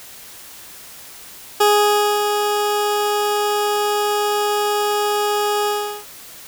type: tone with ADSR envelope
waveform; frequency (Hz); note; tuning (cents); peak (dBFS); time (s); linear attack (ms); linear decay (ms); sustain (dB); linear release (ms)
20% pulse; 415.1; G#4; -1; -6; 1.6-6.05; 9; 590; -6; 380
effects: white hiss -39 dBFS RMS until 6.47 s